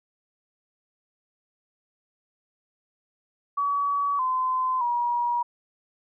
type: tone with pitch steps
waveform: sine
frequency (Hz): 1136 / 1027 / 958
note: C#6 / C6 / A#5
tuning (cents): +42 / -33 / +47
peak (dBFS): -22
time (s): 3.57-5.43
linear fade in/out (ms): 10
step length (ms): 620
effects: none